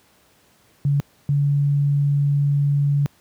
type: tone pair in turn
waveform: sine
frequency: 142.1 / 142.77 Hz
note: C#3 / D3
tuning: +43 / -49 cents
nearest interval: unison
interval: 8 cents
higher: second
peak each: -15 dBFS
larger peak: neither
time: 0.85-1 / 1.29-3.06 s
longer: second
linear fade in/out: 0 ms
effects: pink hiss -57 dBFS RMS until 3.2 s + high-pass 80 Hz 12 dB/octave